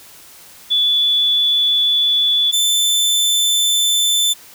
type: tone pair in turn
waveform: sine / sawtooth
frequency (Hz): 3449 / 3530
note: A7 / A7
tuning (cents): -35 / +5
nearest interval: unison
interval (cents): 40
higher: second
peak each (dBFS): -12 / -10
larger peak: second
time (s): 0.7-2.52 / 2.52-4.34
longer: neither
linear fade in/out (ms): 20
effects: white hiss -42 dBFS RMS until 4.54 s